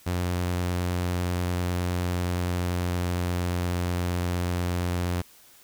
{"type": "tone with pitch glide", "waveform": "sawtooth", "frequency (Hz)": [89, 88.44], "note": ["F2", "F2"], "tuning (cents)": [33, 22], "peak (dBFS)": -21, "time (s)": [0.06, 5.22], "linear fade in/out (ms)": 10, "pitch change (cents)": -11, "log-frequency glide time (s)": [1.99, 3.74], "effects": ["white hiss -54 dBFS RMS until 5.63 s"]}